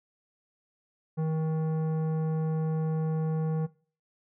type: tone with tanh clipping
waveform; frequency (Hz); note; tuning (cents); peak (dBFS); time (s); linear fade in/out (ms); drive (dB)
triangle; 158.4; D#3; +31; -28; 1.17-3.67; 20; 17
effects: noise-tail reverb RT60 0.4 s tail -20 dB re dry